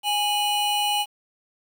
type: tone pair together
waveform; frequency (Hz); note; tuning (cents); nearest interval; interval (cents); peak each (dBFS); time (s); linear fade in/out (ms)
square; 827.5 / 2949; G#5 / F#7; -6 / -6; octave + minor seventh; 2200; -24 / -25; 0.03-1.06; 50
effects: 8-bit